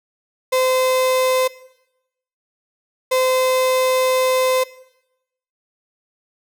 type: tone bursts at uneven times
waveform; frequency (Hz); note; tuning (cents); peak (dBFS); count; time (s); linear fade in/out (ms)
35% pulse; 515; C5; -28; -13; 2; 0.52-1.48 / 3.11-4.64; 10
effects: noise-tail reverb RT60 0.9 s tail -19 dB re dry